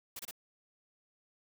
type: noise bursts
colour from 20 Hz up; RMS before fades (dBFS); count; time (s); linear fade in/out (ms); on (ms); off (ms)
white; -43; 3; 0.16-0.311; 5; 33; 26
effects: none